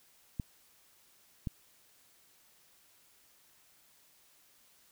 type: clicks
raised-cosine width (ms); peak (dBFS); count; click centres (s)
5; -22; 2; 0.398 / 1.472
effects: white hiss -65 dBFS RMS until 4.91 s